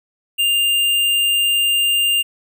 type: tone with tanh clipping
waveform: sine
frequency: 2801 Hz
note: F7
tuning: 4 cents sharp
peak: -15 dBFS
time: 0.38-2.23 s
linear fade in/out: 20 ms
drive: 18 dB
effects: none